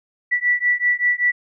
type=beating tone pair; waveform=sine; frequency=1956 / 1961.2 Hz; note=B6 / B6; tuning=-17 / -13 cents; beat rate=5.2 Hz; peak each=-19 dBFS; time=0.31-1.32 s; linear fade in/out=20 ms; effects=none